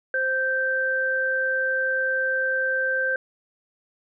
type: tone pair together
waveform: sine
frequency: 523.3 / 1562.7 Hz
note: C5 / G6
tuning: 0 / -6 cents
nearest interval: octave + perfect fifth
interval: 1894 cents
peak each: -27 / -22 dBFS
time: 0.14-3.16 s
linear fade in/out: 2 ms
effects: none